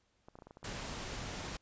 clicks, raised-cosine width 1 ms, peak -37 dBFS, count 11, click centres 0.285 / 0.355 / 0.388 / 0.422 / 0.47 / 0.509 / 0.571 / 0.63 / 0.691 / 0.727 / 0.762 s
pink noise, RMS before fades -42 dBFS, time 0.64-1.57 s, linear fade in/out 5 ms
effects pink hiss -75 dBFS RMS until 1.61 s + resampled to 16000 Hz

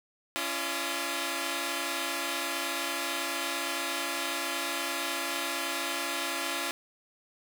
5% pulse tone cluster, 279 / 340.6 / 606 / 1248 Hz, C#4 / F4 / D#5 / D#6, +11 / -43 / -46 / +5 cents, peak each -24 / -22 / -28 / -28 dBFS, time 0.36-6.71 s, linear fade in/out 0 ms, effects none

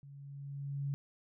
sine tone with level ramp, 140.3 Hz, C#3, 21 cents sharp, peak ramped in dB -50 to -32 dBFS, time 0.03-0.94 s, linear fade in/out 0 ms, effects none

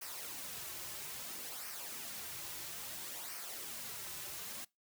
white noise with flanger, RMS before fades -45 dBFS, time 0.01-4.65 s, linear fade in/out 10 ms, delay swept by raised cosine 0.27 to 4.37 ms, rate 0.6 Hz, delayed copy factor -0.55, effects noise-tail reverb RT60 0.2 s tail -23 dB re dry

